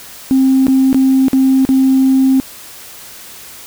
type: tone with dropouts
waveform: sine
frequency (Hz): 264.8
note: C4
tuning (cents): +21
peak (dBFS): -6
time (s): 0.31-2.4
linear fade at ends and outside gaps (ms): 0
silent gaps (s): 0.668-0.682 / 0.929-0.945 / 1.283-1.332 / 1.651-1.69
effects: tanh soft clip ceiling -3 dBFS + white hiss -34 dBFS RMS until 3.66 s